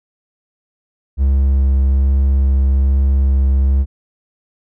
triangle tone with vibrato, 67.6 Hz, C#2, 43 cents flat, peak -8 dBFS, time 1.17-3.86 s, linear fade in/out 50 ms, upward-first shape sine, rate 1.2 Hz, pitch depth 11 cents each way, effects none

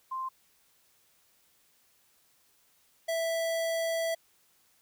sine / square tone pair in turn, 1046.5 / 659.3 Hz, C6 / E5, 0 / 0 cents, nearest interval minor sixth, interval 800 cents, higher first, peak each -32 / -29 dBFS, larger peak second, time 0.11-0.29 / 3.08-4.15 s, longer second, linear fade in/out 10 ms, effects white hiss -67 dBFS RMS until 4.81 s

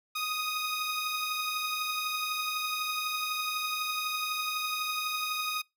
15% pulse beating tone pair, 1244.5 / 1256.5 Hz, D#6 / D#6, 0 / +17 cents, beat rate 12 Hz, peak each -25 / -32 dBFS, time 0.15-5.62 s, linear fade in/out 10 ms, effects noise-tail reverb RT60 0.2 s tail -25 dB re dry

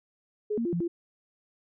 sine tone with pitch steps, 421.1 / 232.5 / 345.8 / 171.8 / 342 Hz, G#4 / A#3 / F4 / F3 / F4, +24 / -4 / -17 / -28 / -36 cents, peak -26 dBFS, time 0.5-0.88 s, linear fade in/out 10 ms, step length 76 ms, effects none

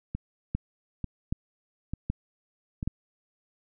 two click trains, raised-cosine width 5 ms, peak -19 / -15 dBFS, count 4 / 4, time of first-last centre 0.15-2.829 / 0.55-2.876 s, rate 1.12 / 1.29 Hz, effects none

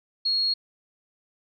sine tone, 4300 Hz, C8, 47 cents sharp, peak -21 dBFS, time 0.25-0.54 s, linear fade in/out 10 ms, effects none

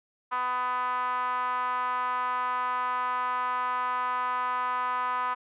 5% pulse tone with band-pass filter, 250 Hz, B3, 21 cents sharp, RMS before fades -29 dBFS, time 0.31-5.35 s, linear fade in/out 20 ms, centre 1100 Hz, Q 9.7, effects resampled to 8000 Hz

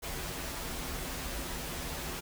pink noise with comb filter, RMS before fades -38 dBFS, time 0.02-2.21 s, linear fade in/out 20 ms, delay 9.7 ms, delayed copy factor -0.7, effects none

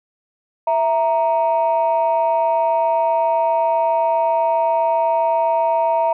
sine tone pair together, 659.9 / 932.3 Hz, E5 / A#5, +2 / 0 cents, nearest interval tritone, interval 598 cents, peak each -16 dBFS, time 0.67-6.13 s, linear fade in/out 5 ms, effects tanh soft clip ceiling -9 dBFS

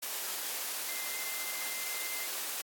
sine tone in noise, 2081 Hz, C7, 10 cents flat, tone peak -43 dBFS, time 0.88-2.27 s, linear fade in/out 10 ms, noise white, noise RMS -37 dBFS, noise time 0.02-2.62 s, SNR -9 dB, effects high-pass 400 Hz 12 dB/octave + AAC 64 kbps

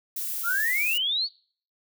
violet noise, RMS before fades -31 dBFS, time 0.16-0.98 s, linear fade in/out 5 ms
sine exponential sweep, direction up, 1318.5 to 4600 Hz, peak -23 dBFS, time 0.43-1.29 s, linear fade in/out 50 ms
effects noise-tail reverb RT60 0.5 s tail -24 dB re dry

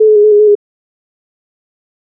sine tone with pitch steps, 433.7 / 427.8 / 414.8 / 426.7 / 413.8 / 424.7 / 412.2 Hz, A4 / A4 / G#4 / G#4 / G#4 / G#4 / G#4, -25 / -49 / -2 / +47 / -6 / +39 / -13 cents, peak -3 dBFS, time 0-0.553 s, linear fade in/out 10 ms, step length 79 ms, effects none

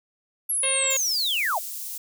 sine linear sweep, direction down, 11420 to 566 Hz, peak -22 dBFS, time 0.49-1.59 s, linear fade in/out 10 ms
harmonic tone, 535 Hz, C5, 38 cents sharp, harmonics 1 / 2 / 3 / 4 / 5 / 6 / 7 / 8, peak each -30 / -37 / -39 / -32 / -30 / -33 / -33 / -41 dBFS, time 0.63-0.97 s, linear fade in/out 5 ms
white high-pass noise, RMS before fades -34 dBFS, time 0.9-1.98 s, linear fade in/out 5 ms, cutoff 6800 Hz, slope 12 dB/octave
effects none

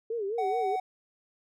sine tone with vibrato, 428.7 Hz, A4, 45 cents flat, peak -29 dBFS, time 0.1-0.76 s, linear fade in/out 5 ms, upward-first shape sine, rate 4.7 Hz, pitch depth 170 cents each way
triangle tone, 749 Hz, F#5, 21 cents sharp, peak -26 dBFS, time 0.38-0.8 s, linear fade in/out 5 ms
effects none

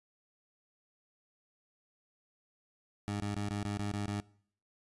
20% pulse tone bursts, 102.5 Hz, G#2, 22 cents flat, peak -29 dBFS, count 8, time 3.08-4.201 s, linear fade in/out 0 ms, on 120 ms, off 23 ms, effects noise-tail reverb RT60 0.6 s tail -23 dB re dry + resampled to 24000 Hz

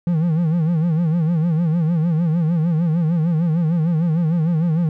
triangle tone with vibrato, 164.81 Hz, E3, in tune, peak -13 dBFS, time 0.07-4.89 s, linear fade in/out 2 ms, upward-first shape sine, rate 6.6 Hz, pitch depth 120 cents each way, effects none

